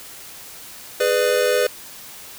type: chord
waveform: square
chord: G# diminished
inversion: none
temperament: just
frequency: 415.3 / 498.4 / 598 Hz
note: G#4 / B4 / D5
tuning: 0 / +16 / +31 cents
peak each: -23 / -19 / -23 dBFS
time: 1-1.67 s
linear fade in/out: 5 ms
effects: white hiss -39 dBFS RMS until 2.38 s